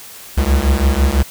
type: beating tone pair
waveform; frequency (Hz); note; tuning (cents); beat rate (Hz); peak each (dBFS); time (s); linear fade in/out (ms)
square; 65.41 / 71.41; C2 / D2; 0 / -48; 6; -15; 0.37-1.23; 10
effects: white hiss -36 dBFS RMS until 1.3 s